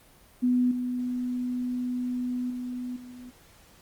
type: tone with level steps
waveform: sine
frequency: 248.4 Hz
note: B3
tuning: 10 cents sharp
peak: -20 / -27 / -31 / -41 dBFS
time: 0.42-3.31 s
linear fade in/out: 20 ms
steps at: 0.71 / 2.5 / 2.96 s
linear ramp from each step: 5 ms
effects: pink hiss -56 dBFS RMS until 3.81 s + Opus 32 kbps

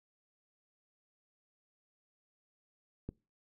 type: click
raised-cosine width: 3 ms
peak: -26 dBFS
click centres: 3.09 s
effects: noise-tail reverb RT60 0.3 s tail -24 dB re dry

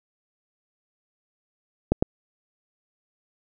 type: clicks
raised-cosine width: 2 ms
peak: -5 dBFS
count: 2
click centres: 1.92 / 2.025 s
effects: none

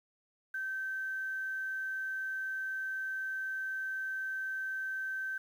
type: tone with quantisation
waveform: sine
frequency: 1548 Hz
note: G6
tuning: 22 cents flat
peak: -34 dBFS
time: 0.54-5.38 s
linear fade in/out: 5 ms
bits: 10
effects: none

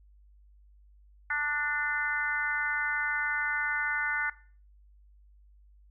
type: harmonic tone with a mistuned harmonic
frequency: 293.7 Hz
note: D4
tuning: in tune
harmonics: 3 / 4 / 5 / 6 / 7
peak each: -39 / -40 / -30 / -33 / -34 dBFS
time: 1.3-4.3 s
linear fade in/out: 5 ms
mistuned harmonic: 6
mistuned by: +24 cents
effects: noise-tail reverb RT60 0.4 s tail -18 dB re dry + added 50 Hz sine -55 dBFS peak until 5.9 s

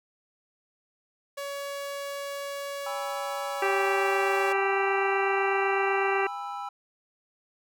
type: tone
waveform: sawtooth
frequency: 563 Hz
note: C#5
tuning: 27 cents sharp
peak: -29 dBFS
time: 1.37-4.53 s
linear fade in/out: 10 ms
type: chord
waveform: triangle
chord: E major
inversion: first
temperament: equal with one note detuned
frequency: 810.2 / 987.8 / 1318.5 Hz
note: G#5 / B5 / E6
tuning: -43 / 0 / 0 cents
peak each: -34 / -37 / -36 dBFS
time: 2.86-6.69 s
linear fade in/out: 5 ms
type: harmonic tone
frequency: 391.1 Hz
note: G4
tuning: 4 cents flat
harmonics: 1 / 2 / 3 / 4 / 5 / 6 / 7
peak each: -27 / -30 / -32 / -33 / -34 / -35 / -35 dBFS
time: 3.62-6.27 s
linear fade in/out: 5 ms
effects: none

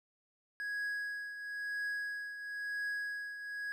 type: tone with tremolo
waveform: triangle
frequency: 1661.2 Hz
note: G#6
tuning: in tune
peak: -32 dBFS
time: 0.6-3.72 s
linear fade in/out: 0 ms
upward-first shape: triangle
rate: 0.99 Hz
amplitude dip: 65%
effects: none

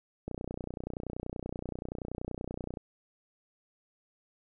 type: click train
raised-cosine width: 2 ms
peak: -23 dBFS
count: 77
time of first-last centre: 0.28-2.772 s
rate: 30.5 Hz
effects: none

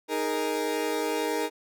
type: chord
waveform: 30% pulse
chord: D# suspended fourth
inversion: none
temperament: equal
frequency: 311.1 / 415.3 / 466.2 Hz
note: D#4 / G#4 / A#4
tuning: 0 / 0 / 0 cents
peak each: -29 / -29 / -27 dBFS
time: 0.08-1.5 s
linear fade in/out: 50 ms
effects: none

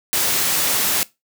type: noise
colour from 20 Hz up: white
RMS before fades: -19 dBFS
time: 0.13-1.03 s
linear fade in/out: 0 ms
effects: noise-tail reverb RT60 0.2 s tail -19 dB re dry + high-pass 100 Hz 12 dB/octave

